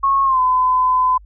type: tone with pitch glide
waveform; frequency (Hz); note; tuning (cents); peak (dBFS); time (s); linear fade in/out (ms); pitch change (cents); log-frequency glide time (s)
sine; 1094 to 1014.9; C#6 to B5; -23 to +47; -12; 0.03-1.18; 10; -130; 0.24-0.4
effects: added 50 Hz sine -40 dBFS peak until 1.25 s